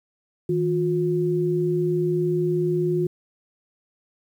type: tone pair together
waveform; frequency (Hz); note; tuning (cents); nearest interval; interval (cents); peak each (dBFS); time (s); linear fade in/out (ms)
sine; 159.34 / 357.7; D#3 / F4; +42 / +41; octave + major second; 1399; -24 / -21; 0.49-3.07; 5
effects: 9-bit